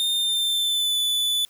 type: tone with pitch glide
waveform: 45% pulse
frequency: 3636 to 3482 Hz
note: A#7 to A7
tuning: -44 to -19 cents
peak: -20 dBFS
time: 0-1.45 s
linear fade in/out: 0 ms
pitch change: -75 cents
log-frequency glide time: 0.11-0.98 s
effects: white hiss -58 dBFS RMS until 1.49 s + high-pass 100 Hz 12 dB/octave